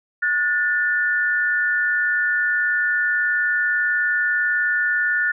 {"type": "tone pair together", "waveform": "sine", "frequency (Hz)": [1451, 1770.8], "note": ["F#6", "A6"], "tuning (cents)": [-34, 11], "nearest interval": "minor third", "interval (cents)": 345, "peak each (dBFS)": -20, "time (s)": [0.22, 5.32], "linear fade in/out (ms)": 10, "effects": []}